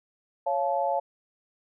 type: chord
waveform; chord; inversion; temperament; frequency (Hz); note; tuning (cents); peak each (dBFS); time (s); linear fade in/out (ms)
sine; Db augmented; none; just; 554.4 / 693 / 866.2; Db5 / F5 / A5; 0 / -14 / -27; -28; 0.46-1; 10
effects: none